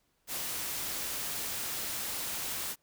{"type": "noise", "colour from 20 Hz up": "white", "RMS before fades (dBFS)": -36, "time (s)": [0.27, 2.76], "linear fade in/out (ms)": 50, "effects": ["pink hiss -74 dBFS RMS until 2.82 s"]}